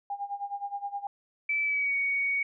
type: tone with tremolo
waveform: sine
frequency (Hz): 806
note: G5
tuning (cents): +48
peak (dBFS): -29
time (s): 0.1-1.07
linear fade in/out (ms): 2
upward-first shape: sine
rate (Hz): 9.6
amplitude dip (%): 85
type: tone with pitch glide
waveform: sine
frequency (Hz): 2314 to 2238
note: D7 to C#7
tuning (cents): -26 to +16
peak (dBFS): -25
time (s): 1.49-2.43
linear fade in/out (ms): 5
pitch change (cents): -58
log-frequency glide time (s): 1.63-1.95
effects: none